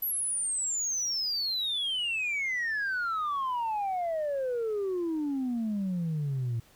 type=exponential sweep; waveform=sine; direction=down; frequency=12000 to 112.8 Hz; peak=-26 dBFS; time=0.02-6.6 s; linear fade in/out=5 ms; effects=tanh soft clip ceiling -26 dBFS + pink hiss -60 dBFS RMS until 6.75 s